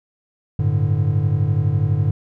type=chord; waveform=triangle; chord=G suspended second; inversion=none; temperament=equal; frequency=98 / 110 / 146.83 Hz; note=G2 / A2 / D3; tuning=0 / 0 / 0 cents; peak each=-18 dBFS; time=0.59-2.11 s; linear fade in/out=5 ms; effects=none